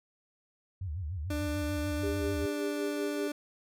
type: tone with vibrato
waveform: sine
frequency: 84.2 Hz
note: E2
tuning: 37 cents sharp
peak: -33 dBFS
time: 0.81-2.46 s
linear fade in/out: 5 ms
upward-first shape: sine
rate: 6.8 Hz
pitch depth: 260 cents each way
type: tone with pitch glide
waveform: 30% pulse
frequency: 296.5 to 293.8 Hz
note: D4 to D4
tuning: +17 to +1 cents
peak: -30 dBFS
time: 1.3-3.32 s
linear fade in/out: 5 ms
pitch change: -16 cents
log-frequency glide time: 2.25-2.62 s
type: tone with tremolo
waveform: sine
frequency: 403.6 Hz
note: G#4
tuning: 49 cents flat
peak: -31 dBFS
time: 2.03-3.28 s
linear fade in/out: 5 ms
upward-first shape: sine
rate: 5.2 Hz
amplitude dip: 65%
effects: none